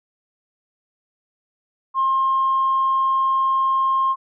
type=tone; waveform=sine; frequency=1065 Hz; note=C6; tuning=30 cents sharp; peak=-15 dBFS; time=1.94-4.16 s; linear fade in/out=50 ms; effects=tanh soft clip ceiling -11 dBFS